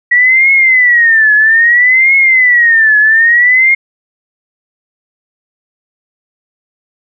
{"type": "tone with vibrato", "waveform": "sine", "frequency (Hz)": 1924, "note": "B6", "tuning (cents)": -46, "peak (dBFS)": -4, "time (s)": [0.11, 3.75], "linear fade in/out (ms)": 10, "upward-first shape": "triangle", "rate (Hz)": 0.61, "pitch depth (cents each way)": 220, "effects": []}